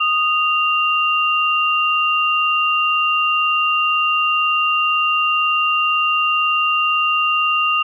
sine tone pair together, 1238 / 2779 Hz, D#6 / F7, -9 / -9 cents, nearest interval octave + major second, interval 1400 cents, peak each -17 dBFS, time 0-7.83 s, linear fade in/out 10 ms, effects none

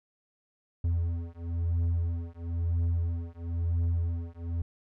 triangle beating tone pair, 84.2 / 85.2 Hz, E2 / F2, +37 / -42 cents, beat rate 1 Hz, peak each -28 dBFS, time 0.84-4.62 s, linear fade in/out 5 ms, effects none

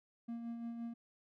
triangle tone with tremolo, 233.1 Hz, A#3, in tune, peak -37 dBFS, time 0.28-0.94 s, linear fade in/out 10 ms, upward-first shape sine, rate 5.8 Hz, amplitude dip 40%, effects none

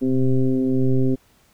sine tone with frequency modulation, 130.81 Hz, C3, in tune, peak -15 dBFS, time 0.01-1.16 s, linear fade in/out 20 ms, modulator 130 Hz, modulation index 1.9, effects pink hiss -58 dBFS RMS until 1.53 s

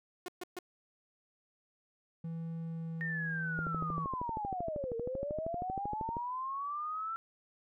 sawtooth tone bursts, 360.1 Hz, F#4, 47 cents flat, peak -35 dBFS, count 3, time 0.26-0.589 s, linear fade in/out 2 ms, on 23 ms, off 130 ms
triangle tone with pitch glide, 164.81 to 162.35 Hz, E3 to E3, 0 to -26 cents, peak -35 dBFS, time 2.24-4.05 s, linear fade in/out 5 ms, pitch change -26 cents, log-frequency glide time 2.57-3.42 s
sine linear two-way sweep, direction down then up, 1843 to 451.6 to 1346 Hz, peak -35 dBFS, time 3.01-7.16 s, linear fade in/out 0 ms, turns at 4.96 s
click train, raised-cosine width 2 ms, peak -26 dBFS, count 34, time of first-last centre 3.59-6.168 s, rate 12.8 Hz
effects none

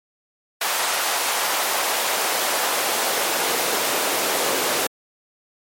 pink noise with high-pass filter sweep, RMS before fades -22 dBFS, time 0.61-4.87 s, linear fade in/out 5 ms, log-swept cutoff 810 to 400 Hz, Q 1.2, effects MP3 64 kbps

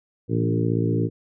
harmonic tone with a mistuned harmonic, 57 Hz, A#1, 38 cents flat, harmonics 2 / 3 / 4 / 5 / 6 / 7 / 8, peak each -23 / -26 / -31 / -27 / -29 / -30 / -31 dBFS, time 0.28-1.1 s, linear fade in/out 50 ms, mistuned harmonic 3, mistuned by -23 cents, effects none

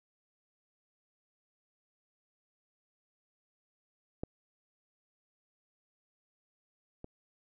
clicks, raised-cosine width 2 ms, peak -22 / -30 dBFS, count 2, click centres 4.235 / 7.044 s, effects none

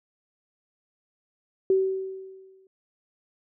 sine tone with exponential decay, 381.5 Hz, G4, 47 cents flat, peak -16 dBFS, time 1.7-2.67 s, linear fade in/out 2 ms, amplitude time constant 210 ms, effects none

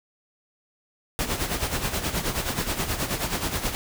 pink noise with tremolo, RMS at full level -25 dBFS, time 1.19-3.75 s, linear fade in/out 0 ms, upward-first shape sine, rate 9.4 Hz, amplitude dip 65%, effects none

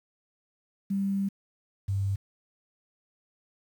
sine tone pair in turn, 196.7 / 98.35 Hz, G3 / G2, +6 / +6 cents, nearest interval octave, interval 1200 cents, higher first, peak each -25 dBFS, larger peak neither, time 0.9-1.29 / 1.88-2.16 s, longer first, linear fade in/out 10 ms, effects 9-bit

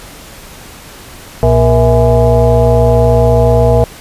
sine tone with frequency modulation, 296.6 Hz, D4, 17 cents sharp, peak -5 dBFS, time 1.43-3.84 s, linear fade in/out 0 ms, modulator 179 Hz, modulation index 2.4, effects pink hiss -33 dBFS RMS until 4 s + resampled to 32000 Hz

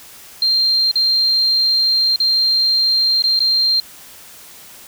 sine tone with dropouts, 4178 Hz, C8, 3 cents flat, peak -12 dBFS, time 0.42-3.8 s, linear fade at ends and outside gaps 2 ms, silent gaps 0.914-0.956 / 2.16-2.201 / 3.222-3.239 / 3.392-3.403 s, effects white hiss -40 dBFS RMS until 4.87 s

